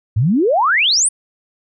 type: exponential sweep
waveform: sine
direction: up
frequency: 96.9 to 9690 Hz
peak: -11 dBFS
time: 0.16-1.09 s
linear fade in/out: 10 ms
effects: none